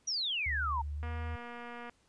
sine exponential sweep, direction down, 5920 to 880 Hz, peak -31 dBFS, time 0.07-0.82 s, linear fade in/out 10 ms
sine tone with pitch glide, 73.2 to 80.29 Hz, D2 to E2, -5 to -45 cents, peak -35 dBFS, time 0.46-1.36 s, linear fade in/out 5 ms, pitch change +160 cents, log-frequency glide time 0.96-1.08 s
click train, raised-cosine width 0.5 ms, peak -31 dBFS, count 208, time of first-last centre 1.03-1.896 s, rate 239 Hz
effects pink hiss -70 dBFS RMS until 2.08 s + resampled to 22050 Hz

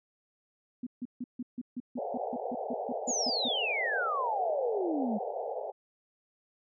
sine tone bursts, 246.9 Hz, B3, in tune, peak -33 dBFS, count 15, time 0.83-3.485 s, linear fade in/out 5 ms, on 37 ms, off 150 ms
white band-pass noise, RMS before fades -36 dBFS, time 1.97-5.72 s, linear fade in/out 20 ms, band 420 to 820 Hz, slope 96 dB/octave
sine exponential sweep, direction down, 7110 to 200 Hz, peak -29 dBFS, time 3.07-5.19 s, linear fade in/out 20 ms
effects none

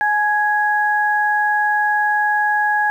sine tone pair together, 841.2 / 1661.2 Hz, G#5 / G#6, +22 / 0 cents, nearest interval octave, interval 1178 cents, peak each -17 dBFS, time 0.01-2.9 s, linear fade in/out 0 ms, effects 8-bit

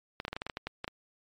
clicks, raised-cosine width 0.3 ms, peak -19 dBFS, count 12, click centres 0.201 / 0.251 / 0.281 / 0.33 / 0.365 / 0.419 / 0.466 / 0.498 / 0.571 / 0.67 / 0.844 / 0.879 s, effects MP3 64 kbps

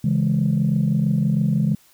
sine chord, C# minor, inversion none, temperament equal, 138.59 / 164.81 / 207.7 Hz, C#3 / E3 / G#3, 0 / 0 / 0 cents, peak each -20 dBFS, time 0.04-1.75 s, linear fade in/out 5 ms, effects tanh soft clip ceiling -10 dBFS + white hiss -55 dBFS RMS until 1.93 s

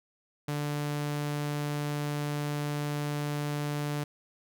sawtooth tone, 146.83 Hz, D3, in tune, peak -26 dBFS, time 0.48-4.04 s, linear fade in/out 5 ms, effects none

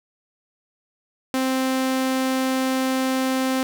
sawtooth tone, 261.6 Hz, C4, in tune, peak -16 dBFS, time 1.34-3.63 s, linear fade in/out 0 ms, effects none

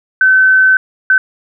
sine tone bursts at uneven times, 1527 Hz, G6, 46 cents flat, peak -5 dBFS, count 2, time 0.21-0.77 / 1.1-1.18 s, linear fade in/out 2 ms, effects none

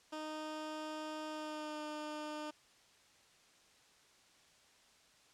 15% pulse tone with pitch glide, 309 to 302.8 Hz, D#4 to D#4, -12 to -47 cents, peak -35 dBFS, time 0.12-2.51 s, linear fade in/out 10 ms, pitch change -35 cents, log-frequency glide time 1.28-1.82 s, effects white hiss -66 dBFS RMS until 5.33 s + low-pass 7000 Hz 12 dB/octave

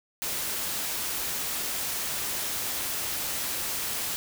white noise, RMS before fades -31 dBFS, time 0.22-4.16 s, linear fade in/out 0 ms, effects none

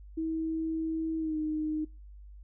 sine tone with pitch glide, 321.6 to 308.5 Hz, E4 to D#4, -43 to -15 cents, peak -29 dBFS, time 0.17-1.85 s, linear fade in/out 10 ms, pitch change -72 cents, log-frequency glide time 1.18-1.37 s, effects noise-tail reverb RT60 0.3 s tail -25 dB re dry + added 50 Hz sine -46 dBFS peak until 2.43 s

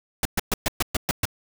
pink noise bursts, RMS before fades -22 dBFS, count 8, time 0.23-1.254 s, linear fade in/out 2 ms, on 23 ms, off 120 ms, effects none

